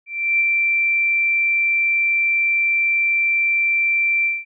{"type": "tone with ADSR envelope", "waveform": "sine", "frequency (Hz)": 2349, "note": "D7", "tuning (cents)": 0, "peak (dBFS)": -13, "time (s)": [0.06, 4.45], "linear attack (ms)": 340, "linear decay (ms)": 20, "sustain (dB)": -2, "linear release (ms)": 200, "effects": []}